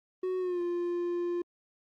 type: tone with pitch glide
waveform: triangle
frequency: 370 to 349.2 Hz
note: F#4 to F4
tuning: 0 to 0 cents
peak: -27 dBFS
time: 0.23-1.42 s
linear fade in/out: 5 ms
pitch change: -100 cents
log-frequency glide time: 0.39-0.61 s
effects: Opus 24 kbps